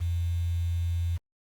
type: tone with quantisation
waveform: sine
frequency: 85.5 Hz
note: F2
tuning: 36 cents flat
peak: -25 dBFS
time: 0-1.18 s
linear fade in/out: 20 ms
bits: 8
effects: Opus 48 kbps